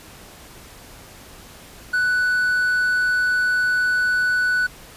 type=tone; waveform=triangle; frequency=1486 Hz; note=F#6; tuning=7 cents sharp; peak=-15 dBFS; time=1.93-4.67 s; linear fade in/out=10 ms; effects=pink hiss -43 dBFS RMS until 4.96 s + resampled to 32000 Hz